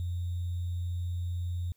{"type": "tone with sample-and-hold", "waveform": "sine", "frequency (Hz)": 87.8, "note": "F2", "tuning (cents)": 10, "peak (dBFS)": -30, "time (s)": [0, 1.72], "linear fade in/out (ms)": 0, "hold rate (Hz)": 3675, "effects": ["white hiss -73 dBFS RMS until 1.76 s"]}